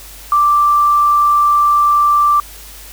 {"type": "tone", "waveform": "sine", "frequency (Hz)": 1174.7, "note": "D6", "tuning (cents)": 0, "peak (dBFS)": -8, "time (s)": [0.32, 2.4], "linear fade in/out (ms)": 2, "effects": ["added 50 Hz sine -37 dBFS peak until 2.92 s", "white hiss -36 dBFS RMS until 2.92 s"]}